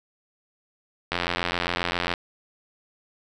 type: click train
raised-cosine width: 0.3 ms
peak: -8 dBFS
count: 90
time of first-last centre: 1.12-2.138 s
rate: 87.4 Hz
effects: none